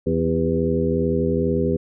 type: harmonic tone with a mistuned harmonic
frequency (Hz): 82.41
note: E2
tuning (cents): 0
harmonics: 1 / 2 / 3 / 4 / 5 / 6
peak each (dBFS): -27 / -24 / -24 / -30 / -23 / -25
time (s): 0.06-1.77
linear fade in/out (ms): 10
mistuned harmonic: 5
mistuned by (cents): -46
effects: none